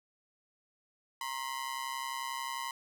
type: ring-modulated tone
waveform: sawtooth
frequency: 1002 Hz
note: B5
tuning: 25 cents sharp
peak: -29 dBFS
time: 1.21-2.71 s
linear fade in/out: 2 ms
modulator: 65.6 Hz
effects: none